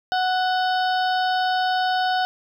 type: harmonic tone with a mistuned harmonic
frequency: 740 Hz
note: F#5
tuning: in tune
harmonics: 1 / 2 / 4 / 5 / 6 / 7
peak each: -20 / -26 / -32 / -34 / -36 / -37 dBFS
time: 0.12-2.25 s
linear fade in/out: 0 ms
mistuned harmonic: 4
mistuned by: +25 cents
effects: 9-bit